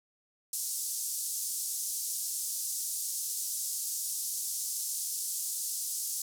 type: band-pass noise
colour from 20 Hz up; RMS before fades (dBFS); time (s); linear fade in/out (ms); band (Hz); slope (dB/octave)
white; -35; 0.53-6.22; 2; 5500 to 12000; 24
effects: none